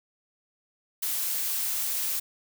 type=noise; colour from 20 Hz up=blue; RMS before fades=-29 dBFS; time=1.02-2.2 s; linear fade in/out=10 ms; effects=none